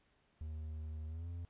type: tone with pitch glide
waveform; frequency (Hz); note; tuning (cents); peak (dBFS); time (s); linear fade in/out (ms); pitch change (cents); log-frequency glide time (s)
triangle; 77.78 to 85.81; D#2 to F2; 0 to -30; -39; 0.41-1.45; 0; +170; 1.07-1.28
effects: pink hiss -74 dBFS RMS until 1.49 s + resampled to 8000 Hz